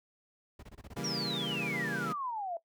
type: noise bursts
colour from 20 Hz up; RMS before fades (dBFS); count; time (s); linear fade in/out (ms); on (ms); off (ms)
brown; -43; 7; 0.59-0.999; 5; 37; 25
type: chord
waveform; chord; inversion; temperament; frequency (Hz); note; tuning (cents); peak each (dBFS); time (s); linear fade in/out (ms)
25% pulse; C# diminished seventh; none; equal; 138.59 / 164.81 / 196 / 233.1; C#3 / E3 / G3 / Bb3; 0 / 0 / 0 / 0; -37; 0.96-2.13; 10
type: exponential sweep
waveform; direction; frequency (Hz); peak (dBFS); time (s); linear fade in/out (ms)
sine; down; 5770 to 654; -34; 1.04-2.57; 2
effects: noise-tail reverb RT60 0.1 s tail -17 dB re dry + high-pass 60 Hz 12 dB/octave